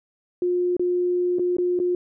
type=tone with dropouts; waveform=sine; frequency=356.7 Hz; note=F4; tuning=37 cents sharp; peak=-19 dBFS; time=0.42-1.95 s; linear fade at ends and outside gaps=2 ms; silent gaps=0.767-0.795 / 1.386-1.394 / 1.568-1.584 / 1.791-1.799 s; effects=none